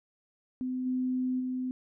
sine tone with level steps, 255 Hz, C4, 44 cents flat, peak -30 / -27 / -30 dBFS, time 0.61-1.71 s, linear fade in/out 0 ms, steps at 0.85 / 1.39 s, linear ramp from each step 20 ms, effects none

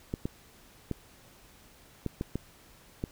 clicks, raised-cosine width 3 ms, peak -18 dBFS, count 7, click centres 0.139 / 0.255 / 0.913 / 2.063 / 2.211 / 2.356 / 3.039 s, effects pink hiss -57 dBFS RMS until 3.11 s

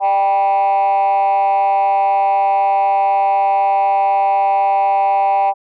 sine tone with frequency modulation, 787 Hz, G5, 7 cents sharp, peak -9 dBFS, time 0-5.54 s, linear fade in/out 50 ms, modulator 190 Hz, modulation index 0.57, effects tanh soft clip ceiling -10 dBFS

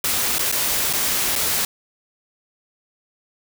white noise with dropouts, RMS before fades -21 dBFS, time 0.04-1.65 s, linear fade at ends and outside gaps 2 ms, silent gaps 0.384-0.392 / 0.516-0.524 / 0.929-0.934 / 1.355-1.36 s, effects none

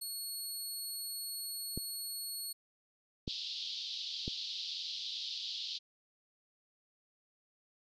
15% pulse tone, 4353 Hz, C#8, 32 cents flat, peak -32 dBFS, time 0.01-2.53 s, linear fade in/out 10 ms
clicks, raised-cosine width 3 ms, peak -25 dBFS, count 3, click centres 1.776 / 3.278 / 4.279 s
white band-pass noise, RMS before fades -41 dBFS, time 3.27-5.79 s, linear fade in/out 20 ms, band 3200 to 4700 Hz, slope 48 dB/octave
effects resampled to 32000 Hz

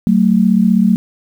sine tone pair together, 188.53 / 224.2 Hz, F#3 / A3, +33 / +33 cents, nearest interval minor third, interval 300 cents, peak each -11 dBFS, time 0.07-0.96 s, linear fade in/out 0 ms, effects 7-bit

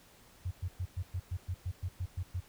sine tone bursts, 90.1 Hz, F#2, 45 cents flat, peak -32 dBFS, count 12, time 0.45-2.404 s, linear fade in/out 10 ms, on 62 ms, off 110 ms, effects pink hiss -60 dBFS RMS until 2.48 s

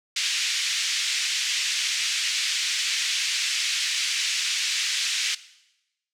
pink band-pass noise, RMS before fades -26 dBFS, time 0.16-5.35 s, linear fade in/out 5 ms, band 2200 to 7100 Hz, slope 24 dB/octave, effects noise-tail reverb RT60 0.9 s tail -17 dB re dry

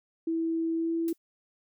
sine tone with pitch glide, 327.9 to 331.3 Hz, E4 to E4, -9 to +9 cents, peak -26 dBFS, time 0.27-1.13 s, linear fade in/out 5 ms, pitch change +18 cents, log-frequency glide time 0.75-0.93 s
blue noise with exponential decay, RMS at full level -38 dBFS, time 1.08-1.18 s, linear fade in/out 2 ms, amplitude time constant 20 ms
effects none

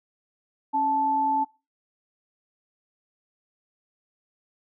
sine tone pair together, 275.6 / 875 Hz, C#4 / A5, -10 / -10 cents, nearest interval octave + minor sixth, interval 2000 cents, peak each -31 / -21 dBFS, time 0.73-1.45 s, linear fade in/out 20 ms, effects noise-tail reverb RT60 0.3 s tail -23 dB re dry

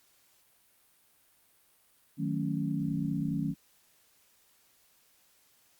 sine chord, D# half-diminished seventh, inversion none, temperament equal, 155.56 / 185 / 220 / 277.2 Hz, D#3 / F#3 / A3 / C#4, 0 / 0 / 0 / 0 cents, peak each -33 / -35 / -36 / -34 dBFS, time 2.17-3.55 s, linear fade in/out 50 ms, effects white hiss -66 dBFS RMS until 5.79 s + Opus 48 kbps

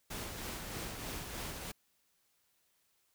pink noise with tremolo, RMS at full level -41 dBFS, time 0.1-1.72 s, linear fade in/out 10 ms, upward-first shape sine, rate 3.2 Hz, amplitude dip 35%, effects white hiss -75 dBFS RMS until 3.14 s

